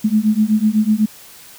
sine beating tone pair, 210.7 / 218.7 Hz, G#3 / A3, +25 / -10 cents, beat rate 8 Hz, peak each -15 dBFS, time 0.04-1.06 s, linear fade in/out 10 ms, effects white hiss -41 dBFS RMS until 1.58 s

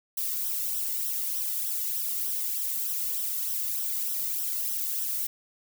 violet noise with flanger, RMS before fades -30 dBFS, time 0.17-5.27 s, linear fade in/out 5 ms, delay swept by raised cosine 0.43 to 1.27 ms, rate 3.3 Hz, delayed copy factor -0.65, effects none

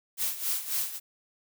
blue noise with tremolo, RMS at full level -28 dBFS, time 0.17-1 s, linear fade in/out 50 ms, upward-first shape sine, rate 3.7 Hz, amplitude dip 75%, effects none

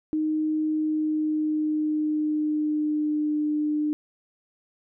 sine tone with pitch glide, 309.8 to 300.8 Hz, D#4 to D4, -7 to +42 cents, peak -22 dBFS, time 0.13-3.93 s, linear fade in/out 0 ms, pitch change -51 cents, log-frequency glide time 0.69-3.39 s, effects none

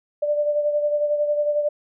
sine beating tone pair, 590 / 601 Hz, D5 / D5, +8 / +40 cents, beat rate 11 Hz, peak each -19 / -28 dBFS, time 0.22-1.69 s, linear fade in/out 10 ms, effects none

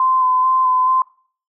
sine tone with vibrato, 1028 Hz, C6, 31 cents flat, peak -12 dBFS, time 0-1.02 s, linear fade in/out 2 ms, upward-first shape square, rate 2.3 Hz, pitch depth 15 cents each way, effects noise-tail reverb RT60 0.5 s tail -24 dB re dry

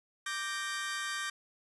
sawtooth chord, G minor, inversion second, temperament equal with one note detuned, 1174.7 / 1568 / 1857.1 Hz, D6 / G6 / Bb6, 0 / 0 / -7 cents, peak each -36 / -34 / -36 dBFS, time 0.26-1.3 s, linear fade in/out 5 ms, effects resampled to 24000 Hz + 10-bit

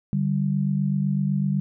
sine tone pair together, 146.2 / 194.14 Hz, D3 / G3, -7 / -16 cents, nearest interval perfect fourth, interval 491 cents, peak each -23 dBFS, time 0.13-1.6 s, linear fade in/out 0 ms, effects none

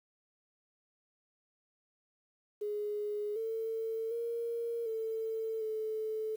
sine tone with pitch steps, 417.1 / 448.4 / 466.2 / 445.4 / 436.1 Hz, G#4 / A4 / A#4 / A4 / A4, +7 / +33 / 0 / +21 / -15 cents, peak -33 dBFS, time 2.61-6.36 s, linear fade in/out 10 ms, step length 750 ms, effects 10-bit

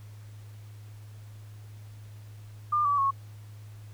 sine tone with pitch steps, 1200 / 1147.8 / 1097.9 Hz, D6 / D6 / C#6, +37 / -40 / -17 cents, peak -22 dBFS, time 2.72-3.11 s, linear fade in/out 10 ms, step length 130 ms, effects added 105 Hz sine -43 dBFS peak until 3.93 s + pink hiss -59 dBFS RMS until 3.93 s

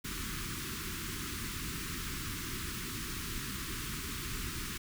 pink band-stop noise, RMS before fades -39 dBFS, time 0.04-4.78 s, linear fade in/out 10 ms, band 380 to 1100 Hz, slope 48 dB/octave, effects none

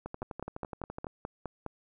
two click trains, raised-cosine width 1 ms, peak -24 / -22 dBFS, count 13 / 8, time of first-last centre 0.06-1.068 / 0.22-1.663 s, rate 11.9 / 4.85 Hz, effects none

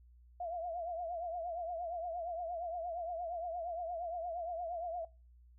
sine tone with vibrato, 684 Hz, F5, 36 cents flat, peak -37 dBFS, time 0.4-5.05 s, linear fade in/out 5 ms, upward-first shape triangle, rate 8.6 Hz, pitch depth 110 cents each way, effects noise-tail reverb RT60 0.3 s tail -21 dB re dry + added 60 Hz sine -58 dBFS peak until 5.58 s

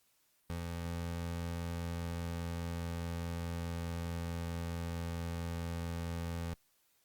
25% pulse tone with pitch glide, 85.1 to 84.46 Hz, F2 to E2, -44 to +43 cents, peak -33 dBFS, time 0.5-6.54 s, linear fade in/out 0 ms, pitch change -13 cents, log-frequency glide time 1.43-5.38 s, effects white hiss -73 dBFS RMS until 7.04 s + Opus 48 kbps

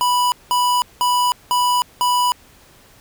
square tone bursts, 985 Hz, B5, 5 cents flat, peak -15 dBFS, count 5, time 0.01-2.32 s, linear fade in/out 0 ms, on 310 ms, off 190 ms, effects pink hiss -49 dBFS RMS until 3 s

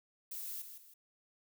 violet noise with echo, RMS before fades -43 dBFS, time 0.31-0.62 s, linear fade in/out 5 ms, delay 160 ms, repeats 2, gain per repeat -8 dB, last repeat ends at 0.94 s, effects none

